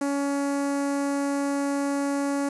sawtooth tone with notch filter, 281.1 Hz, C#4, 24 cents sharp, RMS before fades -26 dBFS, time 0.01-2.49 s, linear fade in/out 5 ms, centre 3300 Hz, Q 0.59, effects resampled to 24000 Hz + 8-bit

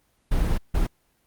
brown noise bursts at uneven times, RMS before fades -21 dBFS, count 2, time 0.31-0.58 / 0.74-0.87 s, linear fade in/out 10 ms, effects pink hiss -67 dBFS RMS until 1.26 s + Opus 24 kbps

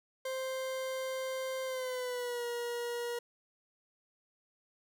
40% pulse tone with pitch glide, 523.3 to 477.1 Hz, C5 to A#4, 0 to +40 cents, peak -34 dBFS, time 0.25-3.19 s, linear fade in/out 5 ms, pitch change -160 cents, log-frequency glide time 1.65-2.45 s, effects none

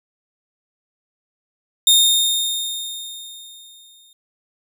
sawtooth tone with exponential decay, 3665 Hz, A#7, 30 cents flat, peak -6 dBFS, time 1.87-4.13 s, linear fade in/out 2 ms, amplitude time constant 490 ms, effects none

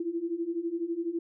sine beating tone pair, 329.6 / 341.6 Hz, E4 / F4, 0 / -38 cents, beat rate 12 Hz, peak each -34 / -31 dBFS, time 0-1.19 s, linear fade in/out 5 ms, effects none

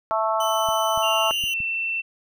harmonic tone, 220 Hz, A3, in tune, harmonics 3 / 4 / 5 / 6, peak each -24 / -25 / -26 / -27 dBFS, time 0.11-1.31 s, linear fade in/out 0 ms
sawtooth tone, 3017 Hz, F#7, 33 cents sharp, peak -25 dBFS, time 0.4-1.54 s, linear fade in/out 5 ms
clicks, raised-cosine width 5 ms, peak -27 dBFS, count 4, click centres 0.688 / 0.976 / 1.439 / 1.604 s
sine tone with pitch glide, 2794 to 2686 Hz, F7 to E7, 0 to +32 cents, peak -23 dBFS, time 1.02-2.02 s, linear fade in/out 20 ms, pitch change -68 cents, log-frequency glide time 1.47-1.56 s
effects none

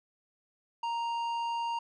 sine tone with tanh clipping, 932.3 Hz, A#5, in tune, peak -32 dBFS, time 0.83-1.79 s, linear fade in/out 5 ms, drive 10 dB, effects none

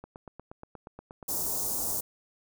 click train, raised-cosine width 1 ms, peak -29 dBFS, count 13, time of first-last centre 0.04-1.465 s, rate 8.42 Hz
white band-stop noise, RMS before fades -31 dBFS, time 1.28-2.01 s, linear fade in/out 10 ms, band 930 to 6000 Hz, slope 24 dB/octave
effects none

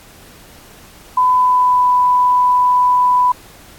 sine tone with pitch glide, 1005 to 993.5 Hz, B5 to B5, +30 to +10 cents, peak -9 dBFS, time 1.17-3.32 s, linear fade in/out 5 ms, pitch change -20 cents, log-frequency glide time 1.3-1.87 s, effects pink hiss -42 dBFS RMS until 3.78 s + AAC 64 kbps

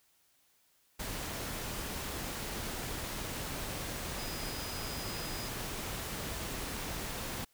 sine tone in noise, 4978 Hz, D#8, in tune, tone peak -46 dBFS, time 4.18-5.49 s, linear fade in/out 10 ms, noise pink, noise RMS -39 dBFS, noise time 0.99-7.45 s, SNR -10 dB, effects white hiss -70 dBFS RMS until 7.53 s

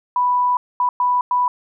sine tone bursts at uneven times, 987.8 Hz, B5, in tune, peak -14 dBFS, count 4, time 0.16-0.57 / 0.8-0.89 / 1-1.21 / 1.31-1.48 s, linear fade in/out 2 ms, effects none

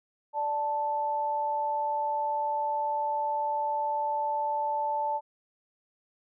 sine tone pair together, 587.3 / 880 Hz, D5 / A5, 0 / 0 cents, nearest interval perfect fifth, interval 700 cents, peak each -34 / -27 dBFS, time 0.33-5.21 s, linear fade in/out 50 ms, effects none

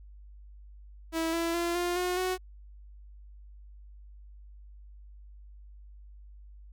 sawtooth tone with pitch steps, 326.3 / 334.5 / 342.9 / 351.5 / 360.4 / 369.4 Hz, E4 / E4 / F4 / F4 / F#4 / F#4, -18 / +25 / -32 / +11 / -45 / -3 cents, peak -24 dBFS, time 1.12-2.38 s, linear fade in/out 50 ms, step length 210 ms, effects added 50 Hz sine -47 dBFS peak until 6.72 s

